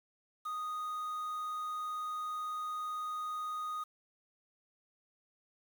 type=tone with quantisation; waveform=triangle; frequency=1241 Hz; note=D#6; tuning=5 cents flat; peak=-34 dBFS; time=0.45-3.84 s; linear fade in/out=10 ms; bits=9; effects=none